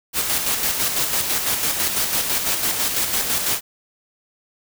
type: noise with tremolo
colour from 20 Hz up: white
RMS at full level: -20 dBFS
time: 0.13-3.61 s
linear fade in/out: 50 ms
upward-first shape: square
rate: 6 Hz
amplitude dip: 40%
effects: none